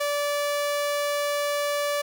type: tone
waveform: sawtooth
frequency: 580 Hz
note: D5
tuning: 22 cents flat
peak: -20 dBFS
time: 0-2.02 s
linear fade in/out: 10 ms
effects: none